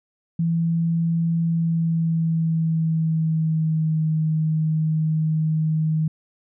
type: tone with pitch glide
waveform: sine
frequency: 166.3 to 157.15 Hz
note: E3 to D#3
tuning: +16 to +18 cents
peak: -18 dBFS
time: 0.39-6.08 s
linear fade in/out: 5 ms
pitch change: -98 cents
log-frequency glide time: 1.42-4.08 s
effects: none